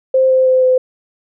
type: tone with pitch steps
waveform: sine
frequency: 523.3 / 519.4 / 515.5 / 511.6 Hz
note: C5 / C5 / C5 / C5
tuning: 0 / -13 / -26 / -39 cents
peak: -8 dBFS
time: 0.14-0.78 s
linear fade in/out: 5 ms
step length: 160 ms
effects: none